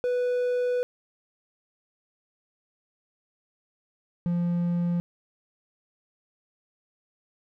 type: tone pair in turn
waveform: triangle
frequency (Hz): 493.9 / 173.51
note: B4 / F3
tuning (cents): 0 / -11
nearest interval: octave + tritone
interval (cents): 1811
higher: first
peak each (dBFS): -21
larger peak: neither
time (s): 0.04-0.83 / 4.26-5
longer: first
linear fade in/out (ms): 0
effects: none